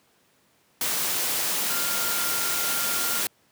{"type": "tone in noise", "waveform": "sine", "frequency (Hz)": 1396.9, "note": "F6", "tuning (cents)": 0, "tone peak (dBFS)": -33, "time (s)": [1.7, 3.21], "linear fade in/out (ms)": 2, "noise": "white", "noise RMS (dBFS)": -26, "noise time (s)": [0.81, 3.27], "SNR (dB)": -10, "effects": ["pink hiss -63 dBFS RMS until 3.51 s", "high-pass 150 Hz 12 dB/octave"]}